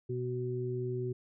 harmonic tone, 124.5 Hz, B2, 14 cents sharp, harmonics 1 / 2 / 3, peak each -35 / -45 / -35 dBFS, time 0.09-1.13 s, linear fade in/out 10 ms, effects none

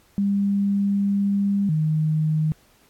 sine tone pair in turn, 200 / 155.46 Hz, G3 / D#3, +35 / -1 cents, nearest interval major third, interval 436 cents, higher first, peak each -18 dBFS, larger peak neither, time 0.18-1.69 / 1.69-2.52 s, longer first, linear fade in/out 0 ms, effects pink hiss -58 dBFS RMS until 2.89 s + AAC 64 kbps

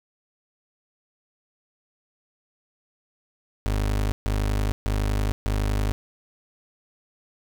30% pulse tone bursts, 51.2 Hz, G#1, 24 cents flat, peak -19 dBFS, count 4, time 3.66-5.92 s, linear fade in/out 0 ms, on 460 ms, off 140 ms, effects none

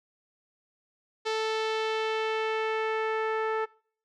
sawtooth tone with low-pass filter sweep, 440 Hz, A4, in tune, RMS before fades -29 dBFS, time 1.25-3.66 s, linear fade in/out 20 ms, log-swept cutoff 4600 to 1600 Hz, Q 1.5, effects noise-tail reverb RT60 0.5 s tail -24 dB re dry

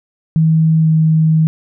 sine tone with pitch glide, 160 to 158.62 Hz, D#3 to D#3, +49 to +34 cents, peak -8 dBFS, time 0.36-1.47 s, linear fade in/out 0 ms, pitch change -15 cents, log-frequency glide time 0.81-0.87 s, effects none

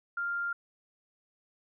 sine tone, 1396.9 Hz, F6, in tune, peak -30 dBFS, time 0.17-0.53 s, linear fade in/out 5 ms, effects none

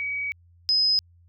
sine tone pair in turn, 2268 / 5059 Hz, C#7 / D#8, +39 / +28 cents, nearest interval octave + major second, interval 1389 cents, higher second, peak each -26 / -18 dBFS, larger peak second, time 0-0.32 / 0.69-0.99 s, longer first, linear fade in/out 0 ms, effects added 86 Hz sine -53 dBFS peak until 1.28 s

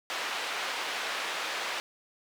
white band-pass noise, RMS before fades -34 dBFS, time 0.1-1.8 s, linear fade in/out 0 ms, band 540 to 2900 Hz, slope 12 dB/octave, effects none

